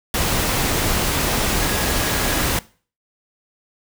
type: tone in noise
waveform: sine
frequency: 1661.2 Hz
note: G#6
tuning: in tune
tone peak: -31 dBFS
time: 1.61-2.45 s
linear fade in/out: 2 ms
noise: pink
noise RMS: -20 dBFS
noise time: 0.14-2.59 s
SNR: -14 dB
effects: noise-tail reverb RT60 0.4 s tail -20 dB re dry